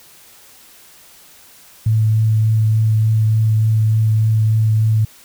sine tone with vibrato, 109.7 Hz, A2, 5 cents flat, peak -11 dBFS, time 1.86-5.05 s, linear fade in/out 5 ms, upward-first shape triangle, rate 3.4 Hz, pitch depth 13 cents each way, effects white hiss -45 dBFS RMS until 5.24 s

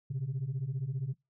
sine beating tone pair, 123.47 / 138.47 Hz, B2 / C#3, 0 / -2 cents, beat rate 15 Hz, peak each -35 / -32 dBFS, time 0.1-1.14 s, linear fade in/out 10 ms, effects noise-tail reverb RT60 0.2 s tail -22 dB re dry + tanh soft clip ceiling -28 dBFS

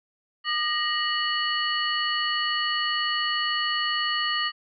sine tone cluster, 1212 / 1879 / 2938 / 4404 Hz, D#6 / A#6 / F#7 / C#8, -46 / +13 / -13 / -12 cents, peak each -29 / -28 / -28 / -31 dBFS, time 0.44-4.52 s, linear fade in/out 50 ms, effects none

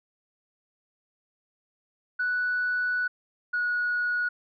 sine tone pair in turn, 1480 / 1457.1 Hz, F#6 / F#6, 0 / -27 cents, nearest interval unison, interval 27 cents, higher first, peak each -23 dBFS, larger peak neither, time 2.19-3.08 / 3.53-4.29 s, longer first, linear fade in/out 10 ms, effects tanh soft clip ceiling -20 dBFS

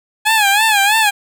15% pulse tone with vibrato, 839 Hz, G#5, 17 cents sharp, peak -4 dBFS, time 0.25-1.11 s, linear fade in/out 20 ms, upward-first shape sine, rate 3.1 Hz, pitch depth 110 cents each way, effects none

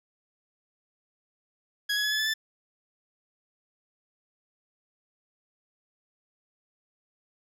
20% pulse tone with pitch steps, 1664 / 1682.4 / 1700.9 / 1719.7 / 1738.7 / 1757.9 Hz, G#6 / G#6 / G#6 / A6 / A6 / A6, +3 / +22 / +41 / -40 / -21 / -2 cents, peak -20 dBFS, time 1.89-2.34 s, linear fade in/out 10 ms, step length 75 ms, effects low-pass 11000 Hz 12 dB/octave

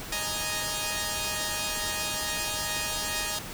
5% pulse chord, D# suspended fourth, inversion none, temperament equal, 622.3 / 830.6 / 932.3 Hz, D#5 / G#5 / A#5, 0 / 0 / 0 cents, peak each -22 dBFS, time 0.12-3.39 s, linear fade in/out 5 ms, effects pink hiss -39 dBFS RMS until 3.53 s

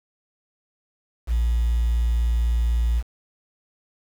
sine tone, 58 Hz, A#1, 8 cents flat, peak -16 dBFS, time 1.27-3.03 s, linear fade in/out 50 ms, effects tanh soft clip ceiling -16 dBFS + 7-bit

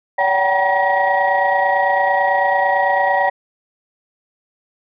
sine tone cluster, 570 / 752 / 781 / 953 / 1905 Hz, C#5 / F#5 / G5 / A#5 / A#6, +48 / +28 / -7 / +38 / +37 cents, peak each -19 dBFS, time 0.18-3.3 s, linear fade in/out 10 ms, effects tanh soft clip ceiling -5 dBFS

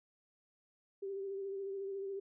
sine tone with vibrato, 392 Hz, G4, in tune, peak -38 dBFS, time 1.02-2.2 s, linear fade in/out 10 ms, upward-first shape sine, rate 14 Hz, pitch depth 30 cents each way, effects none

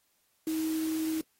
sine tone in noise, 317.5 Hz, D#4, 35 cents sharp, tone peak -28 dBFS, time 0.47-1.21 s, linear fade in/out 2 ms, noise white, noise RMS -43 dBFS, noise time 0.47-1.21 s, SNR +12 dB, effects white hiss -72 dBFS RMS until 1.39 s + AAC 48 kbps

